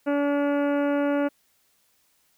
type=harmonic tone; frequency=286.3 Hz; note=D4; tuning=44 cents flat; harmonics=1 / 2 / 3 / 4 / 5 / 6 / 7 / 8 / 9 / 10; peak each=-23 / -25 / -35 / -39 / -35 / -44 / -46 / -46 / -48 / -51 dBFS; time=0.06-1.29 s; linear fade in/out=20 ms; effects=white hiss -66 dBFS RMS until 2.37 s